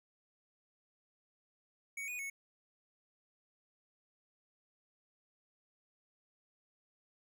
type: tone with pitch steps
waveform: square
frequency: 2237 / 2474 / 2205 Hz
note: C#7 / D#7 / C#7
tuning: +15 / -10 / -10 cents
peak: -40 dBFS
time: 1.97-2.3 s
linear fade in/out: 5 ms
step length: 110 ms
effects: none